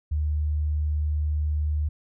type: tone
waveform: sine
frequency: 75.4 Hz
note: D2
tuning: 46 cents sharp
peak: -22 dBFS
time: 0.11-1.89 s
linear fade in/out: 10 ms
effects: none